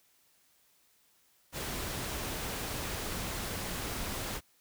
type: noise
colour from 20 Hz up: pink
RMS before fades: -37 dBFS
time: 1.52-4.41 s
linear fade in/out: 50 ms
effects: white hiss -68 dBFS RMS until 4.6 s